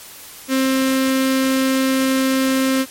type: tone with notch filter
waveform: sawtooth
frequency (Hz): 264.5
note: C4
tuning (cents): +19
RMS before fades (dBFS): -17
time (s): 0.48-2.86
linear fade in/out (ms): 50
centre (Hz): 810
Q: 1.8
effects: white hiss -38 dBFS RMS until 2.9 s + MP3 64 kbps